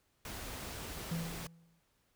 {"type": "noise", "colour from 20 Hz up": "pink", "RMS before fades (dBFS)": -44, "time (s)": [0.25, 1.47], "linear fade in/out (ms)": 2}
{"type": "tone with exponential decay", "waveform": "triangle", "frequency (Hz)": 166.6, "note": "E3", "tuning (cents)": 19, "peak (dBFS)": -30, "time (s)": [1.11, 1.8], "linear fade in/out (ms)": 5, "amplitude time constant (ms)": 150}
{"effects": ["pink hiss -75 dBFS RMS until 2.15 s"]}